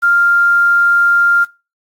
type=tone with quantisation; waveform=sine; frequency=1396.9 Hz; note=F6; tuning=in tune; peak=-8 dBFS; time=0.02-1.45 s; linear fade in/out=20 ms; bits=6; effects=noise-tail reverb RT60 0.3 s tail -22 dB re dry + AAC 64 kbps